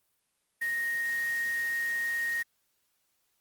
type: tone in noise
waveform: sine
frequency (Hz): 1864.7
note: A#6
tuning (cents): 0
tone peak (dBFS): -28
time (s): 0.61-2.43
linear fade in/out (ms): 10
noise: white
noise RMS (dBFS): -45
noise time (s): 0.61-2.43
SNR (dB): +14
effects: white hiss -75 dBFS RMS until 3.4 s + Opus 32 kbps